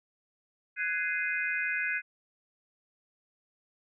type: chord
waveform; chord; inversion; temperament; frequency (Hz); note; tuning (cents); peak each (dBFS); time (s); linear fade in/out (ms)
sine; Ab dominant seventh; third; just; 1495.1 / 1661.2 / 2077 / 2492; Gb6 / Ab6 / C7 / Eb7; +18 / 0 / -13 / +2; -34; 0.76-2.02; 50
effects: none